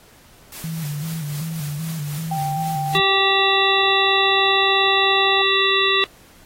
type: noise with tremolo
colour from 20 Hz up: white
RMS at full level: -35 dBFS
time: 0.52-2.97 s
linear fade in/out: 2 ms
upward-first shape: triangle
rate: 3.8 Hz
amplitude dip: 50%
type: tone with vibrato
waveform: sine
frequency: 154.3 Hz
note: D#3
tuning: 14 cents flat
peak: -24 dBFS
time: 0.64-3 s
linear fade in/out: 0 ms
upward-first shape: square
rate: 2.6 Hz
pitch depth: 87 cents each way
type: tone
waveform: sine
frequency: 784 Hz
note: G5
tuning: in tune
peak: -22 dBFS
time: 2.31-5.42 s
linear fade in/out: 5 ms
type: harmonic tone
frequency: 388.6 Hz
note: G4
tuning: 15 cents flat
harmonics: 1 / 3 / 5 / 7 / 9 / 10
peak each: -22 / -22 / -22 / -22 / -22 / -22 dBFS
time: 2.95-6.04 s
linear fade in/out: 0 ms
effects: pink hiss -50 dBFS RMS until 6.45 s + AAC 48 kbps